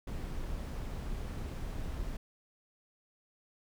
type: noise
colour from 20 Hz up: brown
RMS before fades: -38 dBFS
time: 0.07-2.17 s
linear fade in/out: 5 ms
effects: none